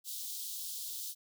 white high-pass noise, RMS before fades -41 dBFS, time 0.04-1.15 s, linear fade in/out 50 ms, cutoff 3300 Hz, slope 48 dB/octave, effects none

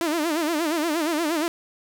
sawtooth tone with vibrato, 319.2 Hz, D#4, 44 cents sharp, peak -18 dBFS, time 0.01-1.48 s, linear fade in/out 0 ms, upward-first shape sine, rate 8.5 Hz, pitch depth 140 cents each way, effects none

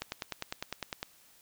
click train, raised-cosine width 0.2 ms, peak -17 dBFS, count 11, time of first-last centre 0.02-1.029 s, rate 9.91 Hz, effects white hiss -61 dBFS RMS until 1.41 s

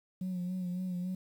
sine tone with vibrato, 181.6 Hz, F#3, 32 cents flat, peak -31 dBFS, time 0.21-1.15 s, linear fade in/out 5 ms, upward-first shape sine, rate 3.6 Hz, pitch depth 42 cents each way, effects tanh soft clip ceiling -31 dBFS + 10-bit

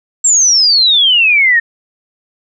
sine exponential sweep, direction down, 7600 to 1806 Hz, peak -6 dBFS, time 0.24-1.6 s, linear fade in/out 10 ms, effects none

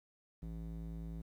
square tone with band-pass filter, 55 Hz, A1, in tune, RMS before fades -44 dBFS, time 0.42-1.22 s, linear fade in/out 10 ms, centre 140 Hz, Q 1.3, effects 12-bit

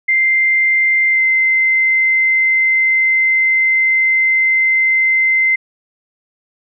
sine tone with pitch glide, 2090 to 2073 Hz, C7 to C7, -2 to -17 cents, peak -10 dBFS, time 0.08-5.56 s, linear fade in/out 10 ms, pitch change -15 cents, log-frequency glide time 1.1-1.21 s, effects none

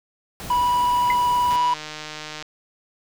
pink noise, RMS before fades -35 dBFS, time 0.4-1.56 s, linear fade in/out 0 ms
triangle tone with vibrato, 979 Hz, B5, 15 cents flat, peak -15 dBFS, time 0.5-1.74 s, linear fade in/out 5 ms, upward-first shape triangle, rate 19 Hz, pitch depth 14 cents each way
sine tone with exponential decay, 2058 Hz, C7, 29 cents flat, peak -17 dBFS, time 1.1-1.17 s, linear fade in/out 2 ms, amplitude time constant 15 ms
click train, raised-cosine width 0.2 ms, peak -16 dBFS, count 141, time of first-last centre 1.51-2.425 s, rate 153 Hz
effects none

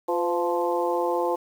harmonic tone with a mistuned harmonic, 174.61 Hz, F3, in tune, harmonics 2 / 3 / 4 / 5 / 6, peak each -27 / -26 / -32 / -28 / -32 dBFS, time 0.08-1.36 s, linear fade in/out 10 ms, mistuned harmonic 3, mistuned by -47 cents, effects 8-bit

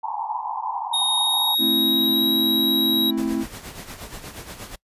pink band-pass noise, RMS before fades -28 dBFS, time 0.03-1.55 s, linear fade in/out 5 ms, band 800 to 1000 Hz, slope 96 dB/octave
square tone with pitch glide, 3729 to 3843 Hz, A#7 to B7, 0 to -48 cents, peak -19 dBFS, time 0.93-3.11 s, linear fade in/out 10 ms, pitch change +52 cents, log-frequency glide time 1.1-2.3 s
triangle chord, A minor, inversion none, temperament just, 220 / 264 / 330 Hz, A3 / C4 / E4, 0 / +16 / +2 cents, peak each -24 / -23 / -23 dBFS, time 1.58-3.46 s, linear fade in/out 50 ms
pink noise with tremolo, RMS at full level -35 dBFS, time 3.17-4.76 s, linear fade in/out 10 ms, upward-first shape sine, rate 8.4 Hz, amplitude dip 60%
effects noise-tail reverb RT60 0.1 s tail -24 dB re dry + resampled to 32000 Hz

